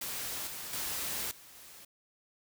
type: noise with level steps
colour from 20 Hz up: white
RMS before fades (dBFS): -38 / -42 / -36 / -54 / -52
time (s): 0.01-1.85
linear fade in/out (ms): 5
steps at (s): 0.47 / 0.73 / 1.31 / 1.55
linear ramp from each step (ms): 2
effects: none